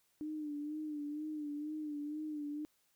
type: tone with vibrato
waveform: sine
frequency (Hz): 300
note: D4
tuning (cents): +37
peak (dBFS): -38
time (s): 0.21-2.65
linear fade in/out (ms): 0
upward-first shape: sine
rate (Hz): 2.1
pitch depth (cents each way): 52
effects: white hiss -75 dBFS RMS until 2.95 s